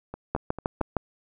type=two click trains; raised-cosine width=1 ms; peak=-10 / -21 dBFS; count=5 / 4; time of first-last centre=0.35-0.967 / 0.14-0.81 s; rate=6.48 / 4.48 Hz; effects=none